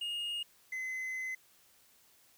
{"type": "tone pair in turn", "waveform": "triangle", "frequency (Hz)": [2851, 2042], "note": ["F7", "C7"], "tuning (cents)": [35, -43], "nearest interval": "tritone", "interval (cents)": 578, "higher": "first", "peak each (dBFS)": [-33, -34], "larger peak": "first", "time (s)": [[0.01, 0.43], [0.72, 1.35]], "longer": "second", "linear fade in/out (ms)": 5, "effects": ["white hiss -65 dBFS RMS until 2.37 s"]}